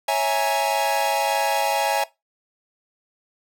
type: chord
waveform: 45% pulse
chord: A# half-diminished seventh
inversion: first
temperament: equal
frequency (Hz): 554.4 / 659.3 / 830.6 / 932.3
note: C#5 / E5 / G#5 / A#5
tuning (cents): 0 / 0 / 0 / 0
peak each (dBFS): -27 / -25 / -22 / -28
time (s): 0.08-2.04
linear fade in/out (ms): 5
effects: noise-tail reverb RT60 0.2 s tail -19 dB re dry